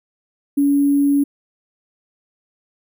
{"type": "tone with sample-and-hold", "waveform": "sine", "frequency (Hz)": 283.1, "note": "C#4", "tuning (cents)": 37, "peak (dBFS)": -12, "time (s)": [0.57, 1.24], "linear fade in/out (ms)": 10, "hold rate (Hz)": 11025, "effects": []}